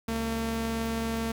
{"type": "tone pair together", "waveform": "sawtooth", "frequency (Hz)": [67.37, 226.6], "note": ["C#2", "A#3"], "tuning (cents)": [-49, -49], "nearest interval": "octave + major sixth", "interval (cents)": 2100, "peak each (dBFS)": [-32, -25], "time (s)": [0.08, 1.32], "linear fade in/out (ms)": 5, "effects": []}